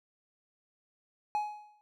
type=tone with exponential decay; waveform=triangle; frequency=840 Hz; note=G#5; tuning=19 cents sharp; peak=-24 dBFS; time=1.35-1.81 s; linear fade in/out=0 ms; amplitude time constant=100 ms; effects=none